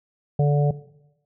harmonic tone, 145.3 Hz, D3, 18 cents flat, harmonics 1 / 3 / 4 / 5, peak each -16 / -26 / -28 / -30 dBFS, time 0.39-0.71 s, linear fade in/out 5 ms, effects noise-tail reverb RT60 0.9 s tail -17 dB re dry

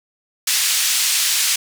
white band-pass noise, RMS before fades -18 dBFS, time 0.47-1.56 s, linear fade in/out 5 ms, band 2200 to 8800 Hz, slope 12 dB/octave, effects none

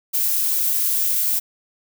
violet noise, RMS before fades -20 dBFS, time 0.13-1.4 s, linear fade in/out 20 ms, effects none

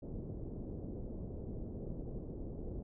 pink low-pass noise, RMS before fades -43 dBFS, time 0.02-2.83 s, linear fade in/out 10 ms, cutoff 480 Hz, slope 24 dB/octave, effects none

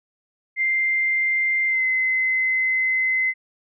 sine tone with pitch glide, 2093 to 2050 Hz, C7 to C7, 0 to -36 cents, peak -18 dBFS, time 0.56-3.34 s, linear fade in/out 50 ms, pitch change -36 cents, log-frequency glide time 1.67-1.84 s, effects none

